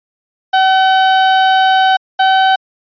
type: tone pair in turn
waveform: 35% pulse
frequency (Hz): 760 / 763.1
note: F#5 / G5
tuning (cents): +46 / -47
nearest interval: unison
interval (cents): 7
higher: second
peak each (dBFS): -6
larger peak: neither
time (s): 0.53-1.97 / 2.19-2.56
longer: first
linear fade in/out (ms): 10
effects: resampled to 11025 Hz